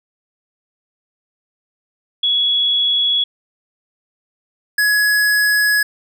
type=tone pair in turn; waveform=sine / square; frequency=3366 / 1683 Hz; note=G#7 / G#6; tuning=+23 / +23 cents; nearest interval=octave; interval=1200 cents; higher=first; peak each=-13 dBFS; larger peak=neither; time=2.23-3.24 / 4.78-5.83 s; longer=second; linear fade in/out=5 ms; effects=none